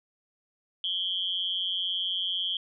sine tone with amplitude modulation, 3200 Hz, G7, 35 cents sharp, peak -23 dBFS, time 0.84-2.57 s, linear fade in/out 2 ms, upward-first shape sine, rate 182 Hz, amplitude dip 95%, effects none

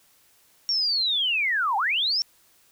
sine linear two-way sweep, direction down then up, 5588 to 763 to 5588 Hz, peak -21 dBFS, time 0.69-2.22 s, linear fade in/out 0 ms, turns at 1.77 s, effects white hiss -60 dBFS RMS until 2.71 s

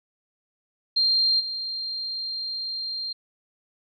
sine tone with level steps, 4186 Hz, C8, in tune, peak -18 / -28 dBFS, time 0.96-3.13 s, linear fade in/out 10 ms, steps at 1.39 s, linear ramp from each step 20 ms, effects none

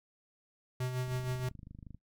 square tone with tremolo, 127 Hz, B2, 49 cents sharp, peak -32 dBFS, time 0.8-1.49 s, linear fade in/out 5 ms, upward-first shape sine, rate 6.4 Hz, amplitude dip 50%
click train, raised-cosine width 5 ms, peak -36 dBFS, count 23, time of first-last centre 1.08-1.946 s, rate 25.4 Hz
effects noise-tail reverb RT60 0.1 s tail -19 dB re dry

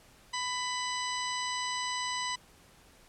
harmonic tone, 996 Hz, B5, 14 cents sharp, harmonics 1 / 2 / 3 / 4 / 5 / 6 / 8, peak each -35 / -38 / -40 / -41 / -42 / -43 / -44 dBFS, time 0.33-2.36 s, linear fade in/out 10 ms, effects pink hiss -59 dBFS RMS until 3.08 s + low-pass 12000 Hz 12 dB/octave

